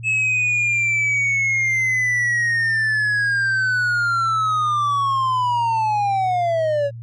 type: linear sweep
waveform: triangle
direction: down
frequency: 2600 to 554.4 Hz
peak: -15 dBFS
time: 0.03-6.91 s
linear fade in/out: 50 ms
effects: added 116 Hz sine -31 dBFS peak until 7.02 s + resampled to 22050 Hz